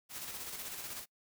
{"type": "noise with tremolo", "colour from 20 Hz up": "white", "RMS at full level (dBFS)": -42, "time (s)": [0.09, 1.06], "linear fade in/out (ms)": 50, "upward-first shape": "square", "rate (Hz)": 16, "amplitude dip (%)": 35, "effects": ["noise-tail reverb RT60 0.1 s tail -24 dB re dry"]}